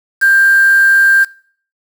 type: tone with quantisation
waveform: sine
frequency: 1588 Hz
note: G6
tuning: 22 cents sharp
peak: -6 dBFS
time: 0.21-1.25 s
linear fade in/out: 20 ms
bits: 4
effects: noise-tail reverb RT60 0.5 s tail -22 dB re dry